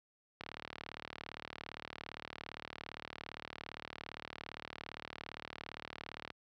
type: click train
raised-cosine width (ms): 0.3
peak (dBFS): -26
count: 222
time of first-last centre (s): 0.41-6.303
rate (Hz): 37.5
effects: high-pass 60 Hz 12 dB/octave